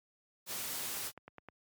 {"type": "noise", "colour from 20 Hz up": "white", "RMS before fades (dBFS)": -39, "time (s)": [0.46, 1.12], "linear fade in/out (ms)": 50}
{"type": "click train", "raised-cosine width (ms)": 0.5, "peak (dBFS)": -33, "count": 6, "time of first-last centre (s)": [0.97, 1.487], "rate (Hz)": 9.68}
{"effects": ["high-pass 80 Hz 12 dB/octave", "MP3 96 kbps"]}